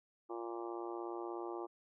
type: harmonic tone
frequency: 116.54 Hz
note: A#2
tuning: in tune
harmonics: 3 / 4 / 5 / 6 / 7 / 8 / 9 / 10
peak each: -42 / -50 / -52 / -52 / -49 / -53 / -54 / -52 dBFS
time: 0.29-1.67 s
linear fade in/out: 20 ms
effects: none